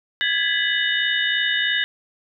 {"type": "tone cluster", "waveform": "sine", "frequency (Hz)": [1647, 1710, 1982, 2955, 3662], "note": ["G#6", "A6", "B6", "F#7", "A#7"], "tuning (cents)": [-15, -50, 6, -3, -32], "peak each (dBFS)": -25, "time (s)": [0.21, 1.84], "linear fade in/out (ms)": 0, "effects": []}